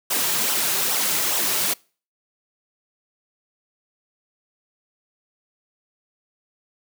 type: noise with flanger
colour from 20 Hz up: white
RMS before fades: -22 dBFS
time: 0.1-1.74 s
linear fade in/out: 10 ms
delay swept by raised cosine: 0.42 to 4.22 ms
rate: 2.4 Hz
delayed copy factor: -0.55
effects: noise-tail reverb RT60 0.4 s tail -26 dB re dry + high-pass 150 Hz 12 dB/octave